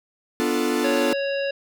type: chord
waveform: 45% pulse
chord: B half-diminished seventh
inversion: none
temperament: equal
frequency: 246.9 / 293.7 / 349.2 / 440 Hz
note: B3 / D4 / F4 / A4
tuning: 0 / 0 / 0 / 0 cents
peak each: -26 dBFS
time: 0.4-1.13 s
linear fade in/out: 0 ms
type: harmonic tone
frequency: 555 Hz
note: C#5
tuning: 2 cents sharp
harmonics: 1 / 3 / 5 / 7 / 9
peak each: -23 / -32 / -32 / -40 / -41 dBFS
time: 0.84-1.51 s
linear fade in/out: 5 ms
effects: none